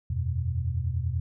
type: chord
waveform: sine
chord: E suspended second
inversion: none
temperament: just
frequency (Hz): 82.41 / 92.71 / 123.61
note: E2 / F#2 / B2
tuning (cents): 0 / +4 / +2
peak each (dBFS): -29 / -31 / -30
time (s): 0.1-1.2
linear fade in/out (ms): 5
effects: none